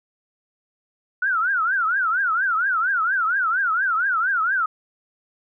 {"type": "tone with vibrato", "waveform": "sine", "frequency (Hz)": 1437, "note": "F6", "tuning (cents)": 49, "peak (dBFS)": -18, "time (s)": [1.22, 4.66], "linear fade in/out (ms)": 5, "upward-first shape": "triangle", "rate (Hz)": 4.3, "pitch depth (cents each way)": 240, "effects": []}